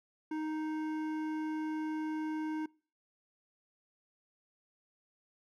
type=tone with hard clipping; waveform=sine; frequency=311.1 Hz; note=D#4; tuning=in tune; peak=-36 dBFS; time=0.31-2.66 s; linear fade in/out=5 ms; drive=12 dB; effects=noise-tail reverb RT60 0.4 s tail -25 dB re dry